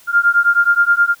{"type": "beating tone pair", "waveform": "sine", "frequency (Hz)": [1396.9, 1406.4], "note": ["F6", "F6"], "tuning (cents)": [0, 12], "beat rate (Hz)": 9.5, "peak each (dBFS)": -13, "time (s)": [0.07, 1.15], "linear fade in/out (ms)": 50, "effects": ["white hiss -47 dBFS RMS until 1.2 s"]}